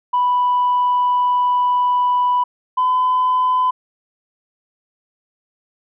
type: tone pair in turn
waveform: sine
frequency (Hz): 987.8 / 1010.9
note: B5 / B5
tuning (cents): 0 / +40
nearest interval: unison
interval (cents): 40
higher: second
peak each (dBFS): -12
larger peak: neither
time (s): 0.13-2.44 / 2.77-3.71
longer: first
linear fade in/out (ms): 10
effects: tanh soft clip ceiling -10 dBFS